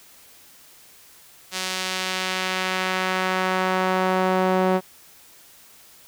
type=tone with band-pass filter sweep; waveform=sawtooth; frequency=186.2 Hz; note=F#3; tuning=11 cents sharp; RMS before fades=-23 dBFS; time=1.51-4.81 s; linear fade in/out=50 ms; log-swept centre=5100 to 590 Hz; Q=0.79; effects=white hiss -50 dBFS RMS until 6.07 s